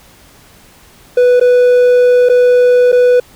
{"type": "tone with dropouts", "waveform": "triangle", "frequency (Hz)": 493.9, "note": "B4", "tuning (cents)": 0, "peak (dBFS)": -3, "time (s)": [1.17, 3.2], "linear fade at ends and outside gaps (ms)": 5, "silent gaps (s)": [[1.399, 1.411], [2.289, 2.296], [2.919, 2.926]], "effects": ["pink hiss -43 dBFS RMS until 3.35 s"]}